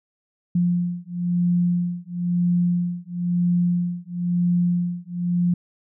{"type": "beating tone pair", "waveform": "sine", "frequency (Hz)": [175.1, 176.1], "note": ["F3", "F3"], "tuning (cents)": [5, 15], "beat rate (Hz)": 1, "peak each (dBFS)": -22, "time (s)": [0.55, 5.54], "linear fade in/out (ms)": 5, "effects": []}